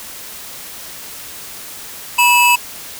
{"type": "tone pair together", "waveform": "square", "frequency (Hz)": [972, 2612], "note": ["B5", "E7"], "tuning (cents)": [-28, -17], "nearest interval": "octave + perfect fourth", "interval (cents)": 1711, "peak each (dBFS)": -12, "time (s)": [2.18, 2.56], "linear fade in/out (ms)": 10, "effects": ["white hiss -32 dBFS RMS until 2.99 s"]}